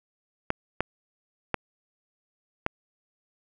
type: clicks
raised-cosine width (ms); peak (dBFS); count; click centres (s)
0.5; -9; 4; 0.504 / 0.806 / 1.543 / 2.664
effects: none